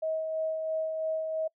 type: tone with tremolo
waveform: sine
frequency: 636 Hz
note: D#5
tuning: 38 cents sharp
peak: -27 dBFS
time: 0.02-1.48 s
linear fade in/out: 10 ms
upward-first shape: sine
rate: 3 Hz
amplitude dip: 35%
effects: noise-tail reverb RT60 0.1 s tail -25 dB re dry